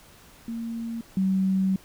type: tone pair in turn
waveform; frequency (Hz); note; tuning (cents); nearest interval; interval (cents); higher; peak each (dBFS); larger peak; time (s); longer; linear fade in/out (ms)
sine; 230 / 190.52; A#3 / G3; -23 / -49; minor third; 326; first; -29 / -20; second; 0.48-1.01 / 1.17-1.76; second; 2
effects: pink hiss -52 dBFS RMS until 1.84 s